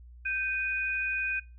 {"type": "tone pair together", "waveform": "sine", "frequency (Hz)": [1561, 2478], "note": ["G6", "D#7"], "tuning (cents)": [-8, -8], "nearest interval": "minor sixth", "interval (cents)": 800, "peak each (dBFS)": [-32, -30], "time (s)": [0.25, 1.4], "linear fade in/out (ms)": 10, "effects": ["noise-tail reverb RT60 0.3 s tail -23 dB re dry", "added 60 Hz sine -47 dBFS peak until 1.58 s"]}